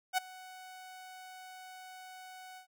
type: tone with ADSR envelope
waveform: sawtooth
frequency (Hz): 744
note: F#5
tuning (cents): +9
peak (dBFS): -22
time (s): 0.13-2.67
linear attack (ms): 46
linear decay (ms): 12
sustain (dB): -22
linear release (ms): 98
effects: none